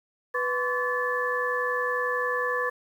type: tone cluster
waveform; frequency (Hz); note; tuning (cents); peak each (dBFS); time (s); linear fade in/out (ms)
sine; 495.3 / 1030 / 1141 / 1739; B4 / C6 / C#6 / A6; +5 / -28 / +50 / -21; -29 / -34 / -31 / -28; 0.34-2.7; 10
effects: 9-bit